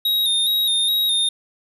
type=tone with vibrato; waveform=square; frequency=3729 Hz; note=A#7; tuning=in tune; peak=-17 dBFS; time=0.05-1.29 s; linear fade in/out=5 ms; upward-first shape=square; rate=2.4 Hz; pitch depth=36 cents each way; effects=none